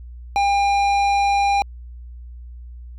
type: tone with tanh clipping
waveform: triangle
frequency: 802 Hz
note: G5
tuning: 39 cents sharp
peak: -17 dBFS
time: 0.36-1.62 s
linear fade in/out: 0 ms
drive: 17 dB
effects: added 60 Hz sine -34 dBFS peak until 2.98 s